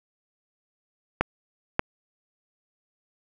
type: clicks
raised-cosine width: 0.5 ms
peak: -5 dBFS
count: 2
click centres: 1.21 / 1.794 s
effects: none